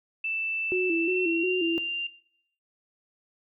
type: tone with pitch glide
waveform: sine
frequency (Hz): 2651 to 2786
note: E7 to F7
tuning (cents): +9 to -5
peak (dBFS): -27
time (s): 0.24-2.07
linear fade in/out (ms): 5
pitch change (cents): +86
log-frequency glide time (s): 0.99-1.59
type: tone with vibrato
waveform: sine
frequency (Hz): 350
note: F4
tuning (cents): +4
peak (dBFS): -24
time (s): 0.72-1.78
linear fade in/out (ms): 0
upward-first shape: square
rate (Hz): 2.8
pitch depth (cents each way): 85
effects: noise-tail reverb RT60 0.7 s tail -19 dB re dry